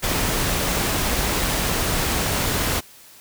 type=noise; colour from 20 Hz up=pink; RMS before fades=-22 dBFS; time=0.02-2.81 s; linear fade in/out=20 ms; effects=white hiss -47 dBFS RMS until 3.2 s